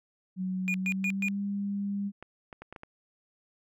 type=tone with pitch glide; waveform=sine; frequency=186.1 to 200.6 Hz; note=F#3 to G3; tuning=+10 to +40 cents; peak=-29 dBFS; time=0.36-2.12 s; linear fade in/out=50 ms; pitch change=+130 cents; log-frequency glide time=0.74-1.4 s
type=tone bursts; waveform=triangle; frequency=2437 Hz; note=D#7; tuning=37 cents flat; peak=-26 dBFS; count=4; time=0.68-1.284 s; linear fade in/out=0 ms; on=61 ms; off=120 ms
type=clicks; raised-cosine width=0.5 ms; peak=-28 dBFS; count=6; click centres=2.226 / 2.528 / 2.62 / 2.726 / 2.762 / 2.834 s
effects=none